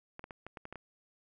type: clicks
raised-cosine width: 0.5 ms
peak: -29 dBFS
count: 8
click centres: 0.194 / 0.241 / 0.308 / 0.466 / 0.572 / 0.654 / 0.726 / 0.757 s
effects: none